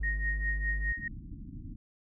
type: tone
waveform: triangle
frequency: 51.91 Hz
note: G#1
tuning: in tune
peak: -28 dBFS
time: 0-0.93 s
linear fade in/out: 10 ms
type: tone with tremolo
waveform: sine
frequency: 1864.7 Hz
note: A#6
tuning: in tune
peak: -28 dBFS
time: 0.03-1.08 s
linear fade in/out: 5 ms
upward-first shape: triangle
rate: 4.9 Hz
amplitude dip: 90%
type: low-pass noise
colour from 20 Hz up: pink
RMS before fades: -43 dBFS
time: 0.97-1.76 s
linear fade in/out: 5 ms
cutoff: 310 Hz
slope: 96 dB/octave
effects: none